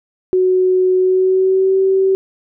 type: tone with pitch glide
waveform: sine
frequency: 370 to 383.3 Hz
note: F#4 to G4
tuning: 0 to -39 cents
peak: -10 dBFS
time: 0.33-2.15 s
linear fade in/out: 0 ms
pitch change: +61 cents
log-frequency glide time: 0.97-1.78 s
effects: none